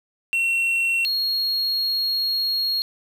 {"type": "tone pair in turn", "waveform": "triangle", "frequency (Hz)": [2722, 4289], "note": ["F7", "C8"], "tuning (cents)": [-45, 42], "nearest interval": "minor sixth", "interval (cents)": 787, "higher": "second", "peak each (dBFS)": [-17, -19], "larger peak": "first", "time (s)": [[0.33, 1.05], [1.05, 2.82]], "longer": "second", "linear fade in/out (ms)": 0, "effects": ["8-bit"]}